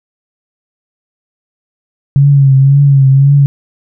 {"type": "tone with vibrato", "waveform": "sine", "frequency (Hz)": 138, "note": "C#3", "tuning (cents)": -7, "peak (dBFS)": -3, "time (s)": [2.16, 3.46], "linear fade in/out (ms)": 0, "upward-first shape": "triangle", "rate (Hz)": 1.9, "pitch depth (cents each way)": 62, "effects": []}